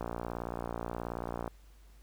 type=click train; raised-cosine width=1 ms; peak=-22 dBFS; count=87; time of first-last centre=0.01-1.478 s; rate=58.6 Hz; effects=added 50 Hz sine -54 dBFS peak until 2.02 s + pink hiss -66 dBFS RMS until 2.02 s